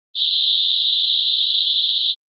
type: band-pass noise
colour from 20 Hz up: pink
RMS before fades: -18 dBFS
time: 0.14-2.15 s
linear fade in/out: 50 ms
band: 3300 to 4000 Hz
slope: 96 dB/octave
effects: Opus 24 kbps